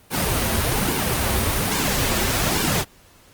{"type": "noise with flanger", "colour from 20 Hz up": "pink", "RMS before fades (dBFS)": -21, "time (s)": [0.1, 2.85], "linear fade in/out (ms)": 50, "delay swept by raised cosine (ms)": [1.5, 6.9], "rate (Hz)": 1.2, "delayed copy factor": -0.65, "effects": ["pink hiss -52 dBFS RMS until 3.33 s", "Opus 32 kbps"]}